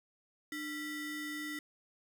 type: ring-modulated tone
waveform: square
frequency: 830.6 Hz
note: G#5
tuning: in tune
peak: -36 dBFS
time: 0.52-1.59 s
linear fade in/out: 2 ms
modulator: 1130 Hz
effects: none